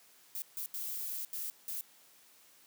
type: noise bursts at uneven times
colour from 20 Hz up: violet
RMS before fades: -39 dBFS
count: 5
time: 0.35-0.42 / 0.57-0.66 / 0.74-1.25 / 1.33-1.5 / 1.68-1.81 s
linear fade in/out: 0 ms
effects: white hiss -62 dBFS RMS until 2.66 s + high-pass 150 Hz 12 dB/octave